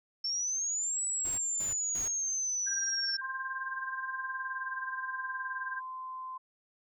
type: exponential two-way sweep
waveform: sine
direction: up then down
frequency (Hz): 5380 to 7902 to 5380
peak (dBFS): -30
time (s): 0.24-3.17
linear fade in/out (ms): 5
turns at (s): 1.04
type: noise bursts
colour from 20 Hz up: pink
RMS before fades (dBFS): -46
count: 3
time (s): 1.25-2.08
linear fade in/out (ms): 2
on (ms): 130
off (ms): 220
type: tone with tremolo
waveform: sine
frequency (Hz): 1588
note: G6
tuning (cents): +22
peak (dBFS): -33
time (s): 2.66-5.81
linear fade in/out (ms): 20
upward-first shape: sine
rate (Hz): 19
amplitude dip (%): 75
type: tone with pitch glide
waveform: sine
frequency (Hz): 1052 to 1033.9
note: C6 to C6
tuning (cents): +9 to -21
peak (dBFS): -38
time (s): 3.21-6.38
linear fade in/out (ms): 10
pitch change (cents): -30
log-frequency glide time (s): 3.51-5.54
effects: none